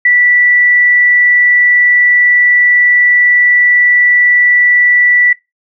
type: tone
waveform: sine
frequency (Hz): 1962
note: B6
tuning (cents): -12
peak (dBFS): -5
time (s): 0.05-5.33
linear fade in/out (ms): 5
effects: noise-tail reverb RT60 0.2 s tail -20 dB re dry